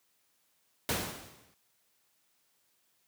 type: noise with exponential decay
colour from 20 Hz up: pink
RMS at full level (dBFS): -28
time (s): 0.89-1.54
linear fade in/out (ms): 1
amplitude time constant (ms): 140
effects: white hiss -73 dBFS RMS until 3.07 s + high-pass 80 Hz 12 dB/octave